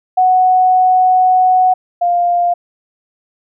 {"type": "tone pair in turn", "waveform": "sine", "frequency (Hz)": [740, 700.7], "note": ["F#5", "F5"], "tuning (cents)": [0, 6], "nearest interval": "minor second", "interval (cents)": 94, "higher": "first", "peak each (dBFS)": [-7, -10], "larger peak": "first", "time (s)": [[0.17, 1.74], [2.01, 2.54]], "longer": "first", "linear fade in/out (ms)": 10, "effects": []}